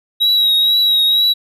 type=tone with vibrato; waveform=triangle; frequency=3843 Hz; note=B7; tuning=48 cents flat; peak=-9 dBFS; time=0.2-1.34 s; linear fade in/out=20 ms; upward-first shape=triangle; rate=2.1 Hz; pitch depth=41 cents each way; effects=none